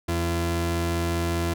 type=tone pair together; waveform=sawtooth; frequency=85 / 170 Hz; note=F2 / F3; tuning=-46 / -46 cents; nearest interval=octave; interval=1200 cents; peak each=-21 dBFS; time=0.08-1.54 s; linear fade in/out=10 ms; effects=none